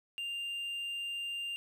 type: tone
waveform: triangle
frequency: 2794 Hz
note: F7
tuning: in tune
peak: -34 dBFS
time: 0.18-1.56 s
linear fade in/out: 0 ms
effects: none